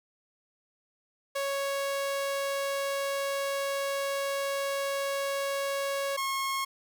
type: tone pair in turn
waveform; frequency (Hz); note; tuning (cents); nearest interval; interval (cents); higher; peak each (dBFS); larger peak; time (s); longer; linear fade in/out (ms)
sawtooth; 554.4 / 1084.7; C#5 / C#6; 0 / -38; octave; 1162; second; -25; neither; 1.35-6.17 / 6.17-6.65; first; 10
effects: none